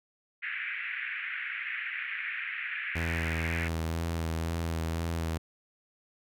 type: band-pass noise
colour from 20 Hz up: pink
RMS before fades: -36 dBFS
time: 0.42-3.69 s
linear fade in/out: 20 ms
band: 1600 to 2500 Hz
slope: 48 dB/octave
type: tone with vibrato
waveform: sawtooth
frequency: 82.41 Hz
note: E2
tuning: in tune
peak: -26 dBFS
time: 2.95-5.38 s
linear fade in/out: 10 ms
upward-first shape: sine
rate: 2 Hz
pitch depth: 25 cents each way
effects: none